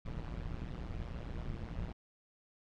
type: noise with amplitude modulation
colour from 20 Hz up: brown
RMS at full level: -37 dBFS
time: 0.05-1.93 s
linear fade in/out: 10 ms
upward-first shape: sine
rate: 118 Hz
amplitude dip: 95%
effects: low-pass 4000 Hz 12 dB/octave